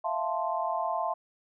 sine chord, F major seventh, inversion third, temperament equal, 659.3 / 698.5 / 880 / 1046.5 Hz, E5 / F5 / A5 / C6, 0 / 0 / 0 / 0 cents, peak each -33 dBFS, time 0.04-1.14 s, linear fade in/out 10 ms, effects none

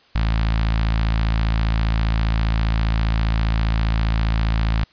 sawtooth tone with notch filter, 55 Hz, A1, in tune, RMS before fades -19 dBFS, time 0.15-4.84 s, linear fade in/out 5 ms, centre 410 Hz, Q 0.57, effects white hiss -54 dBFS RMS until 4.92 s + resampled to 11025 Hz

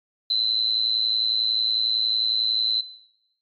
sine tone with amplitude modulation, 4037 Hz, B7, 37 cents sharp, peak -15 dBFS, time 0.3-2.81 s, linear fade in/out 5 ms, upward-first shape sine, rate 111 Hz, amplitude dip 85%, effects noise-tail reverb RT60 1.0 s tail -22 dB re dry + MP3 32 kbps

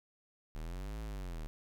square linear two-way sweep, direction up then down, 36.71 to 55.4 to 36.71 Hz, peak -40 dBFS, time 0.55-1.47 s, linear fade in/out 0 ms, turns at 1.01 s, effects none

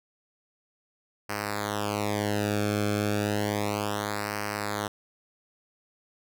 sawtooth tone with flanger, 103.83 Hz, G#2, in tune, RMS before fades -29 dBFS, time 1.29-4.88 s, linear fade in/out 10 ms, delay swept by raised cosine 0.28 to 1.05 ms, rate 0.32 Hz, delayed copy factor -1, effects none

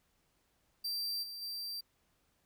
45% pulse tone with level steps, 4699 Hz, D8, in tune, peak -34 / -42 / -38 dBFS, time 0.84-1.81 s, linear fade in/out 10 ms, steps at 1.22 / 1.41 s, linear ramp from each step 20 ms, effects pink hiss -75 dBFS RMS until 2.45 s

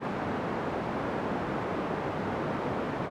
pink band-pass noise, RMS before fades -32 dBFS, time 0-3.1 s, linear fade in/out 50 ms, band 170 to 1200 Hz, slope 12 dB/octave, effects none

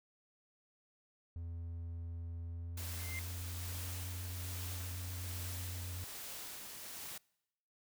triangle tone with pitch glide, 84.2 to 89.21 Hz, E2 to F2, +37 to +37 cents, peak -39 dBFS, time 1.36-6.04 s, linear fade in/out 0 ms, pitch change +100 cents, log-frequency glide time 2.45-3.96 s
white noise with tremolo, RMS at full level -46 dBFS, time 2.77-7.18 s, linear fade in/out 5 ms, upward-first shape sine, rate 1.2 Hz, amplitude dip 30%
triangle tone with exponential growth, 2093 Hz, C7, in tune, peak -37 dBFS, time 2.83-3.19 s, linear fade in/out 0 ms, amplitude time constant 77 ms
effects noise-tail reverb RT60 0.9 s tail -26 dB re dry

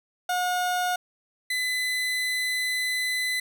30% pulse tone pair in turn, 722 / 2010 Hz, F#5 / B6, -43 / +30 cents, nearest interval octave + tritone, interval 1773 cents, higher second, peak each -21 / -22 dBFS, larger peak first, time 0.29-0.96 / 1.5-3.4 s, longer second, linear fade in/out 5 ms, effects none

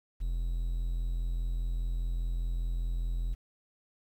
triangle tone, 42.46 Hz, F1, 48 cents flat, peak -27 dBFS, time 0.2-3.35 s, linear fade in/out 20 ms, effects 10-bit

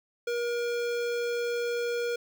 square tone with notch filter, 476.2 Hz, A#4, 37 cents sharp, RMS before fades -30 dBFS, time 0.27-2.16 s, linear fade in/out 5 ms, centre 11000 Hz, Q 0.69, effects none

